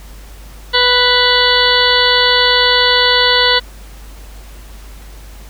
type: harmonic tone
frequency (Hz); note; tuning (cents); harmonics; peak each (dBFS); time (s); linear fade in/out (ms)
493.9; B4; 0; 1 / 2 / 3 / 4 / 6 / 7 / 8 / 9; -17 / -17 / -17 / -17 / -17 / -17 / -17 / -17; 0.73-3.6; 20
effects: added 50 Hz sine -32 dBFS peak until 5.49 s + pink hiss -41 dBFS RMS until 5.49 s